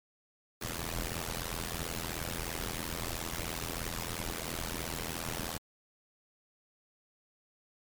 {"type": "noise with amplitude modulation", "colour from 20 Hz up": "pink", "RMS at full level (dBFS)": -33, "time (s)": [0.61, 5.58], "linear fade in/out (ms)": 10, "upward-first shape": "sine", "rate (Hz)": 83, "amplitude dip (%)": 100, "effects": ["MP3 96 kbps"]}